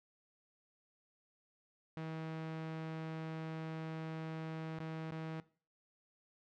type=tone with dropouts; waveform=sawtooth; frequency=160 Hz; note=D#3; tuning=49 cents sharp; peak=-37 dBFS; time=1.97-5.4 s; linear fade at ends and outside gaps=0 ms; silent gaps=4.786-4.802 / 5.109-5.12 s; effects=noise-tail reverb RT60 0.4 s tail -18 dB re dry + low-pass 3000 Hz 12 dB/octave